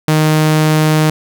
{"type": "tone", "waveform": "sawtooth", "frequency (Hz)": 155.1, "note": "D#3", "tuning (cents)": -5, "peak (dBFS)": -5, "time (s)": [0.08, 1.1], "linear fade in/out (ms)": 2, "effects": []}